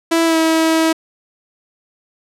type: tone with pitch glide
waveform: sawtooth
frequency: 330.5 to 322.8 Hz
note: E4 to E4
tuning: +5 to -36 cents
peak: -8 dBFS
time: 0.11-0.93 s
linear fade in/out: 10 ms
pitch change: -41 cents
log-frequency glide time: 0.25-0.37 s
effects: low-pass 12000 Hz 12 dB/octave